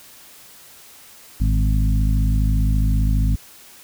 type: harmonic tone with a mistuned harmonic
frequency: 52 Hz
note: G#1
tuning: 3 cents sharp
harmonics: 1 / 2 / 3 / 4 / 5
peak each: -16 / -22 / -26 / -28 / -30 dBFS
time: 1.4-3.36 s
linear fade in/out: 10 ms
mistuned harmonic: 2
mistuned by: +48 cents
effects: white hiss -45 dBFS RMS until 3.83 s